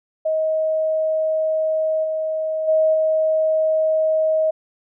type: tone with level steps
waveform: sine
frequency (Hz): 631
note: D#5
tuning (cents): +24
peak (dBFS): -17 / -20 / -13 / -15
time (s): 0.25-4.51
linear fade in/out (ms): 10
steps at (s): 2.03 / 2.67 / 2.93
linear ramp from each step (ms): 20
effects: none